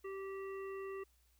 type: harmonic tone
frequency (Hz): 388.6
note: G4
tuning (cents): -15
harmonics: 1 / 3 / 5 / 7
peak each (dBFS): -42 / -51 / -55 / -59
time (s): 0.04-1.04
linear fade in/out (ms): 10
effects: added 60 Hz sine -70 dBFS peak until 1.39 s + white hiss -75 dBFS RMS until 1.39 s